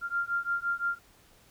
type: beating tone pair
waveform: sine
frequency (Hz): 1390 / 1395.8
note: F6 / F6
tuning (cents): -9 / -1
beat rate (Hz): 5.8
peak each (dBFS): -31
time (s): 0.01-0.99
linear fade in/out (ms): 50
effects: pink hiss -60 dBFS RMS until 1.5 s